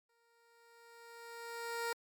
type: tone with exponential growth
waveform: 15% pulse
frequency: 466.2 Hz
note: A#4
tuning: in tune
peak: -28 dBFS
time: 0.09-1.93 s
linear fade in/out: 5 ms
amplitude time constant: 400 ms
effects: MP3 96 kbps